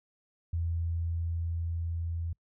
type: tone with level ramp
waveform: sine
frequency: 83.8 Hz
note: E2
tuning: 29 cents sharp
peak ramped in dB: -28 to -31 dBFS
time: 0.53-2.33 s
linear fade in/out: 5 ms
effects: noise-tail reverb RT60 0.1 s tail -26 dB re dry